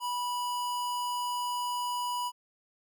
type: tone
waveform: square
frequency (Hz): 980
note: B5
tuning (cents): -14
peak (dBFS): -31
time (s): 0-2.32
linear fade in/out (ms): 50
effects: none